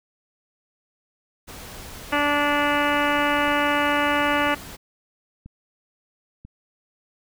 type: noise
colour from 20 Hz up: pink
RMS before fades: -39 dBFS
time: 1.47-4.77 s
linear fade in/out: 20 ms
type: harmonic tone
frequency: 291 Hz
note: D4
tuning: 16 cents flat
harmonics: 1 / 2 / 3 / 4 / 5 / 6 / 7 / 8 / 9 / 10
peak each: -26 / -26 / -26 / -26 / -27 / -29 / -30 / -33 / -32 / -32 dBFS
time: 2.12-4.55 s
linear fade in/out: 10 ms
type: click train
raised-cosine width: 5 ms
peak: -28 dBFS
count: 4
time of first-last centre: 3.48-6.45 s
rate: 1.01 Hz
effects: none